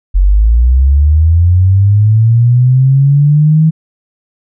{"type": "linear sweep", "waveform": "sine", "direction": "up", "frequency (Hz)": [44.23, 160.4], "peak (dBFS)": -4, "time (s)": [0.14, 3.71], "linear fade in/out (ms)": 20, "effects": []}